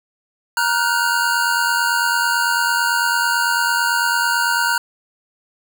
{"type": "tone cluster", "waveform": "square", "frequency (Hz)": [941, 1423, 1512], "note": ["A#5", "F6", "F#6"], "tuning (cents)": [16, 32, 37], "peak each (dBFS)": -21, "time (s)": [0.57, 4.78], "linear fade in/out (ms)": 2, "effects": []}